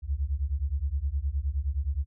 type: beating tone pair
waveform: sine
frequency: 65.41 / 75.01 Hz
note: C2 / D2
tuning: 0 / +37 cents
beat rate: 9.6 Hz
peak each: -29 dBFS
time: 0.02-2.06 s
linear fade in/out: 50 ms
effects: none